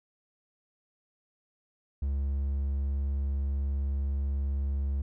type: tone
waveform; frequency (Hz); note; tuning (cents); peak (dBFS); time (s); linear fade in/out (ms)
triangle; 69.3; C#2; 0; -25; 2.02-5.02; 5
effects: none